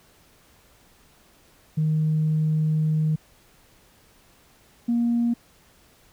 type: tone pair in turn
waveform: sine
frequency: 155.56 / 236.1 Hz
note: D#3 / A#3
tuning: 0 / +22 cents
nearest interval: perfect fifth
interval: 722 cents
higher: second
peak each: -18 dBFS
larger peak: neither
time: 1.77-3.16 / 4.88-5.34 s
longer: first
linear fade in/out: 10 ms
effects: tanh soft clip ceiling -15 dBFS + pink hiss -57 dBFS RMS until 6.12 s